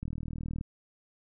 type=click train; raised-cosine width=5 ms; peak=-24 dBFS; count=24; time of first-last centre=0.03-0.611 s; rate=39.6 Hz; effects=none